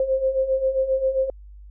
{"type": "beating tone pair", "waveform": "sine", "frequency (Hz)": [523.3, 530.8], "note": ["C5", "C5"], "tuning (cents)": [0, 25], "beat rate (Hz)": 7.5, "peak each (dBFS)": [-25, -20], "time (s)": [0, 1.3], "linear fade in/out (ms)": 2, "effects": ["added 50 Hz sine -40 dBFS peak until 1.7 s"]}